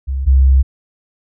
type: tone pair in turn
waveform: sine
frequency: 67 / 66.46 Hz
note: C2 / C2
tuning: +42 / +28 cents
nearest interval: unison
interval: 14 cents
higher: first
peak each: -16 / -6 dBFS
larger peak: second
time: 0.07-0.26 / 0.26-0.63 s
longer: second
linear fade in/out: 20 ms
effects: none